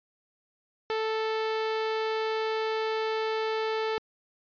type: tone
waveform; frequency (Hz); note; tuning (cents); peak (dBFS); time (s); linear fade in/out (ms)
sawtooth; 440.1; A4; 0; -23; 0.9-3.98; 0
effects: resampled to 11025 Hz